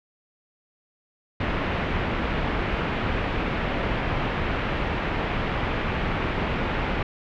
pink low-pass noise, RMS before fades -26 dBFS, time 1.4-7.03 s, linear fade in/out 5 ms, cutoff 2800 Hz, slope 24 dB/octave, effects none

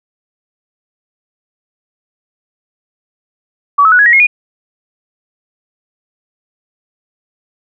sine tone with pitch steps, 1141 / 1295.6 / 1471.2 / 1670.5 / 1896.9 / 2154 / 2446 Hz, C#6 / E6 / F#6 / G#6 / A#6 / C7 / D#7, +50 / -30 / -10 / +10 / +30 / +50 / -30 cents, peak -4 dBFS, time 3.78-4.27 s, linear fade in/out 10 ms, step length 70 ms, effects none

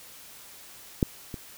clicks, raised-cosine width 3 ms, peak -8 / -22 dBFS, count 2, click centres 1.028 / 1.342 s, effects white hiss -48 dBFS RMS until 1.57 s

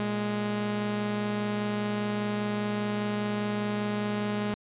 sawtooth tone pair together, 116.4 / 207.8 Hz, A#2 / G#3, -2 / +1 cents, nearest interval minor seventh, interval 1003 cents, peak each -33 / -24 dBFS, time 0-4.54 s, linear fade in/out 0 ms, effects resampled to 8000 Hz

